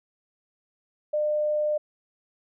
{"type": "tone", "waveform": "sine", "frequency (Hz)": 602, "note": "D5", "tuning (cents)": 43, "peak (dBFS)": -22, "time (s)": [1.13, 1.78], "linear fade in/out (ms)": 10, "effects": []}